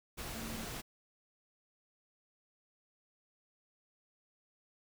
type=tone in noise; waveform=sine; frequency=224.6 Hz; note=A3; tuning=36 cents sharp; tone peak=-45 dBFS; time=0.34-0.66 s; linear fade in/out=20 ms; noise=pink; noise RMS=-43 dBFS; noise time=0.17-0.82 s; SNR=-5 dB; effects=none